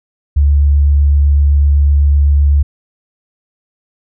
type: tone with vibrato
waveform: sine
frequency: 71.7 Hz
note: D2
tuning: 41 cents flat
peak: -6 dBFS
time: 0.36-2.63 s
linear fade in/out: 10 ms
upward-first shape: triangle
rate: 7.9 Hz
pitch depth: 12 cents each way
effects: none